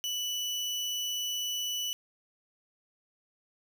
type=tone; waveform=30% pulse; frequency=2968 Hz; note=F#7; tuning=5 cents sharp; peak=-28 dBFS; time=0.04-1.93 s; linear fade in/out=0 ms; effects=none